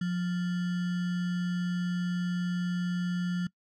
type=tone with sample-and-hold; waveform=sine; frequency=177.6 Hz; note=F3; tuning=29 cents sharp; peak=-27 dBFS; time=0.01-3.47 s; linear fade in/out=5 ms; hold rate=1575 Hz; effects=noise-tail reverb RT60 0.1 s tail -22 dB re dry + low-pass 5000 Hz 12 dB/octave